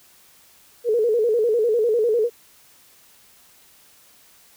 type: tone with vibrato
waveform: sine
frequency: 453.5 Hz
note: A#4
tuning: 48 cents flat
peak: -16 dBFS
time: 0.84-2.3 s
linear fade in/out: 50 ms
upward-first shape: square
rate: 10 Hz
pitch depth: 92 cents each way
effects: white hiss -53 dBFS RMS until 4.56 s